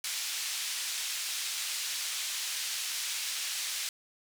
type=band-pass noise; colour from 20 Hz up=pink; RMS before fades=-35 dBFS; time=0.04-3.89 s; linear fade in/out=2 ms; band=3000 to 9700 Hz; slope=12 dB/octave; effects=none